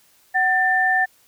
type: tone pair together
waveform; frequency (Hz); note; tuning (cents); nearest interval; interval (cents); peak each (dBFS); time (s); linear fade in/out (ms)
sine; 750 / 1783.8; F#5 / A6; +23 / +23; octave + minor third; 1500; -20 / -17; 0.34-1.06; 20
effects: white hiss -57 dBFS RMS until 1.27 s